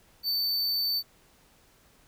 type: tone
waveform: square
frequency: 4544 Hz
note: C#8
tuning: 42 cents sharp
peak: -26 dBFS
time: 0.23-1.03 s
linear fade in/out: 50 ms
effects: pink hiss -61 dBFS RMS until 2.07 s